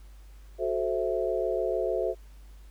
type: chord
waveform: sine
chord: F# half-diminished seventh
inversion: none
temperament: equal with one note detuned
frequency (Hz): 370 / 436.5 / 523.3 / 659.3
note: F#4 / A4 / C5 / E5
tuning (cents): 0 / -14 / 0 / 0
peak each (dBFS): -31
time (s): 0.58-2.15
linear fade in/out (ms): 50
effects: added 50 Hz sine -46 dBFS peak until 2.7 s + pink hiss -62 dBFS RMS until 2.7 s